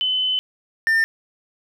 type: tone pair in turn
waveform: sine / triangle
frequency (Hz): 3030 / 1801.6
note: F#7 / A6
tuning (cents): +40 / +40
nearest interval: major sixth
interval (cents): 900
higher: first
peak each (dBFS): -18 / -13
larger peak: second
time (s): 0.01-0.39 / 0.87-1.04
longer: first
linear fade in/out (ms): 0
effects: none